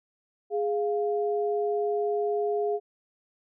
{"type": "tone pair together", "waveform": "sine", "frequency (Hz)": [415.3, 699.1], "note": ["G#4", "F5"], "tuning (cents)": [0, 2], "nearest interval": "major sixth", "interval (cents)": 902, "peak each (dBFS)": [-25, -31], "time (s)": [0.5, 2.8], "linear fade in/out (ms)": 50, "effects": []}